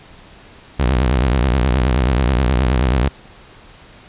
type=tone with vibrato; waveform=sawtooth; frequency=63.4 Hz; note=B1; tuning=46 cents sharp; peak=-9 dBFS; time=0.79-3.09 s; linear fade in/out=10 ms; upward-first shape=triangle; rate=9.4 Hz; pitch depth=230 cents each way; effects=pink hiss -43 dBFS RMS until 4.08 s + resampled to 8000 Hz

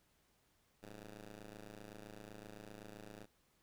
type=ring-modulated tone; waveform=10% pulse; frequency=105.6 Hz; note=G#2; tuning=29 cents sharp; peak=-40 dBFS; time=0.82-3.26 s; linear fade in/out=20 ms; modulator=91.7 Hz; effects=pink hiss -75 dBFS RMS until 3.62 s

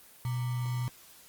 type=tone with sample-and-hold; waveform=sine; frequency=123.47 Hz; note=B2; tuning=in tune; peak=-29 dBFS; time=0.25-0.88 s; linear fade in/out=0 ms; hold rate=1050 Hz; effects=white hiss -55 dBFS RMS until 1.28 s + Opus 24 kbps

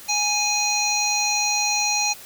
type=harmonic tone; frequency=830.6 Hz; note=G#5; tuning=in tune; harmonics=1 / 3 / 5 / 7 / 8; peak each=-26 / -25 / -25 / -26 / -27 dBFS; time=0.08-2.14 s; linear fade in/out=20 ms; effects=white hiss -42 dBFS RMS until 2.25 s

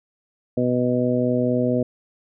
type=harmonic tone; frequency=124.2 Hz; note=B2; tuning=10 cents sharp; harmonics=1 / 2 / 3 / 4 / 5; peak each=-26 / -21 / -27 / -24 / -26 dBFS; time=0.57-1.83 s; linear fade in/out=5 ms; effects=none

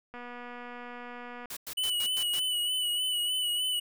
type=click train; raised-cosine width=0.5 ms; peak=-29 dBFS; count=321; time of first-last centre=0.14-1.457 s; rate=243 Hz
type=noise bursts; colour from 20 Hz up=white; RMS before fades=-39 dBFS; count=6; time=1.5-2.398 s; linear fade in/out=5 ms; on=68 ms; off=98 ms
type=tone with vibrato; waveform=square; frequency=2960 Hz; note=F#7; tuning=in tune; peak=-28 dBFS; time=1.77-3.8 s; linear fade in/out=10 ms; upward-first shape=sine; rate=3.3 Hz; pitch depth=39 cents each way
effects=none

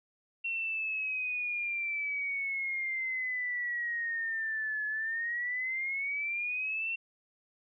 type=exponential two-way sweep; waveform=sine; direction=down then up; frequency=2727 to 1708 to 2727 Hz; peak=-31 dBFS; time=0.44-6.96 s; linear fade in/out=10 ms; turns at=4.86 s; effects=none

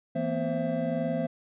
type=tone cluster; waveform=triangle; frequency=165.1 / 230.3 / 252.2 / 527 / 666 Hz; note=E3 / A#3 / B3 / C5 / E5; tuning=+3 / -21 / +36 / +12 / +18 cents; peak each=-31 dBFS; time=0.15-1.27 s; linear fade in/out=10 ms; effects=resampled to 8000 Hz

